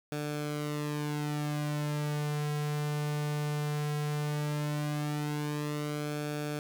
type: tone with flanger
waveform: sawtooth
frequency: 148.5 Hz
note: D3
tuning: 20 cents sharp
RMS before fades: -33 dBFS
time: 0.12-6.59 s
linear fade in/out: 0 ms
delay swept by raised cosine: 1 to 3.7 ms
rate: 0.16 Hz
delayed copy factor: -0.7
effects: none